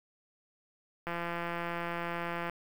click train, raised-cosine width 0.5 ms, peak -21 dBFS, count 245, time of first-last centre 1.07-2.497 s, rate 171 Hz, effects 8-bit

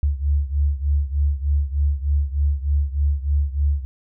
sine beating tone pair, 70.7 / 74 Hz, C#2 / D2, +35 / +14 cents, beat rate 3.3 Hz, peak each -19 / -22 dBFS, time 0.03-3.85 s, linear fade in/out 0 ms, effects none

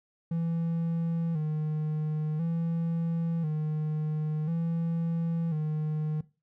triangle tone with vibrato, 160 Hz, D#3, 49 cents sharp, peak -25 dBFS, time 0.31-6.21 s, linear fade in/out 5 ms, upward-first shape square, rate 0.48 Hz, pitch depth 69 cents each way, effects noise-tail reverb RT60 0.3 s tail -19 dB re dry

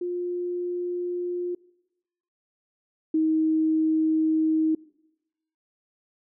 sine tone pair in turn, 354.1 / 316.1 Hz, F4 / D#4, +24 / +27 cents, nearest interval major second, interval 197 cents, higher first, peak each -26 / -19 dBFS, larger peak second, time 0.01-1.55 / 3.14-4.75 s, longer second, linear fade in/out 5 ms, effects noise-tail reverb RT60 0.9 s tail -22 dB re dry

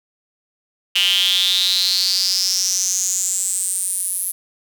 square tone with high-pass filter sweep, 93.2 Hz, F#2, 13 cents sharp, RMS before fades -19 dBFS, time 0.95-4.32 s, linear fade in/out 10 ms, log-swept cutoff 2900 to 11000 Hz, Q 8.6, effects none

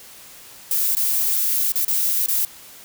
violet noise with dropouts, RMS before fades -20 dBFS, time 0.71-2.45 s, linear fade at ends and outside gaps 2 ms, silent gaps 0.951-0.968 / 1.721-1.756 / 1.848-1.88 / 2.261-2.283 s, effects white hiss -43 dBFS RMS until 2.84 s

